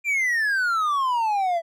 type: exponential sweep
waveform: triangle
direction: down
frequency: 2407 to 655 Hz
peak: -18 dBFS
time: 0.04-1.62 s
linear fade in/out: 50 ms
effects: none